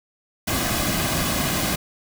pink noise with comb filter, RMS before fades -23 dBFS, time 0.47-1.76 s, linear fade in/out 10 ms, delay 2.2 ms, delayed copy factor -0.55, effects none

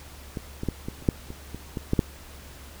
clicks, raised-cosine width 3 ms, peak -18 / -18 / -12 / -18 / -30 / -6 / -23 / -22 / -17 / -9 / -6 dBFS, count 11, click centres 0.372 / 0.634 / 0.687 / 0.885 / 1.024 / 1.088 / 1.304 / 1.546 / 1.772 / 1.934 / 1.992 s, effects added 70 Hz sine -45 dBFS peak until 2.8 s + pink hiss -47 dBFS RMS until 2.8 s

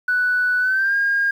sine tone with pitch glide, 1485 to 1619.4 Hz, F#6 to G#6, +6 to -44 cents, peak -15 dBFS, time 0.08-1.31 s, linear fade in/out 5 ms, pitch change +150 cents, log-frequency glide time 0.6-0.95 s, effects tanh soft clip ceiling -11 dBFS + 8-bit

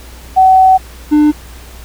sine / triangle tone pair in turn, 755 / 299.6 Hz, F#5 / D4, +35 / +35 cents, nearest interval octave + major third, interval 1600 cents, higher first, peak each -3 dBFS, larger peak neither, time 0.36-0.78 / 1.11-1.32 s, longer first, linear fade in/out 20 ms, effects added 60 Hz sine -32 dBFS peak until 1.84 s + pink hiss -37 dBFS RMS until 1.84 s

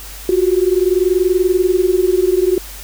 sine tone pair together, 356.3 / 376.8 Hz, F4 / F#4, +35 / +32 cents, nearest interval minor second, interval 97 cents, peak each -14 dBFS, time 0.29-2.58 s, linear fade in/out 2 ms, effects added 50 Hz sine -33 dBFS peak until 2.83 s + white hiss -34 dBFS RMS until 2.83 s

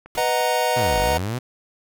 click train, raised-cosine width 0.5 ms, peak -26 dBFS, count 4, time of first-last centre 0.06-0.407 s, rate 8.65 Hz
pink noise with exponential decay, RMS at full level -31 dBFS, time 0.15-0.36 s, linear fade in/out 1 ms, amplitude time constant 45 ms
square chord, B major seventh, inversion none, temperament equal, 493.9 / 622.3 / 740 / 932.3 Hz, B4 / D#5 / F#5 / A#5, 0 / 0 / 0 / 0 cents, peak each -25 dBFS, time 0.17-1.18 s, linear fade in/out 10 ms
sawtooth linear two-way sweep, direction down then up, 130.81 to 43.65 to 130.81 Hz, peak -20 dBFS, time 0.76-1.39 s, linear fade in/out 10 ms, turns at 0.99 s
effects none

